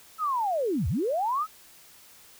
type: linear two-way sweep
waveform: sine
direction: down then up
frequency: 1318.5 to 64.9 to 1318.5 Hz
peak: -24 dBFS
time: 0.18-1.47 s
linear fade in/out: 50 ms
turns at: 0.88 s
effects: white hiss -53 dBFS RMS until 2.39 s